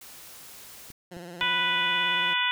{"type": "noise", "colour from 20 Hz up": "white", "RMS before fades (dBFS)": -46, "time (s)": [0.01, 0.92], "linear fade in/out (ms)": 5}
{"type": "clicks", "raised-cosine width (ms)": 3, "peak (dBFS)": -33, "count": 3, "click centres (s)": [0.903, 1.168, 1.429]}
{"type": "tone with vibrato", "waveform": "15% pulse", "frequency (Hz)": 174.61, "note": "F3", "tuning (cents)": 0, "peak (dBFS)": -33, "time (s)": [1.11, 2.34], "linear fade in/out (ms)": 10, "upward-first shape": "sine", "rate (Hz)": 18, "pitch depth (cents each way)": 65}
{"type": "harmonic tone", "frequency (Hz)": 493.9, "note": "B4", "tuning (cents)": 0, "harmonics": [2, 3, 4, 5, 6, 7], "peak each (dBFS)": [-30, -30, -30, -30, -30, -30], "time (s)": [1.41, 2.51], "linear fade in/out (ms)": 0}
{"effects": []}